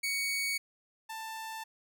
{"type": "tone pair in turn", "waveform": "sawtooth", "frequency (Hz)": [2236, 887.4], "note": ["C#7", "A5"], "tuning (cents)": [14, 14], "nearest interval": "octave + major third", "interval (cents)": 1600, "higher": "first", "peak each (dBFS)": [-27, -35], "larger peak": "first", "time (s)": [[0.03, 0.58], [1.09, 1.64]], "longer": "neither", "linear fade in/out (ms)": 10, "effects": []}